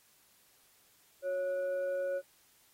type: tone with frequency modulation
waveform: sine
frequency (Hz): 552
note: C#5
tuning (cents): -7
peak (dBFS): -31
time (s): 1.22-2.22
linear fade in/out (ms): 50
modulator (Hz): 916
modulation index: 0.35
effects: white hiss -66 dBFS RMS until 2.73 s + AAC 48 kbps